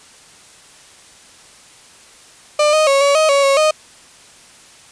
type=tone with pitch steps; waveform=35% pulse; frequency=598 / 621 / 551 / 564 / 627 / 559 / 550 / 619 Hz; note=D5 / D#5 / C#5 / C#5 / D#5 / C#5 / C#5 / D#5; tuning=+31 / -3 / -11 / +30 / +13 / +14 / -14 / -9 cents; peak=-9 dBFS; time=2.59-3.71 s; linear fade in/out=5 ms; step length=140 ms; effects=white hiss -44 dBFS RMS until 4.91 s + resampled to 22050 Hz